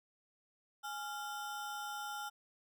square ring-modulated tone, 1108.7 Hz, C#6, in tune, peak -38 dBFS, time 0.83-2.3 s, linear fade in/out 20 ms, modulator 279 Hz, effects none

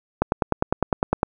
click train, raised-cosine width 1 ms, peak -4 dBFS, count 11, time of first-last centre 0.22-1.231 s, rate 9.89 Hz, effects none

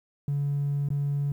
triangle tone with dropouts, 142.5 Hz, C#3, 48 cents sharp, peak -21 dBFS, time 0.28-1.32 s, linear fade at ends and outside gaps 2 ms, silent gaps 0.887-0.903 s, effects tanh soft clip ceiling -21 dBFS + 10-bit

